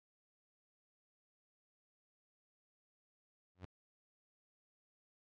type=tone with exponential growth; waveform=sawtooth; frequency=91.2 Hz; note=F#2; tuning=24 cents flat; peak=-40 dBFS; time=3.55-3.65 s; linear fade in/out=0 ms; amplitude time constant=20 ms; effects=low-pass 4000 Hz 12 dB/octave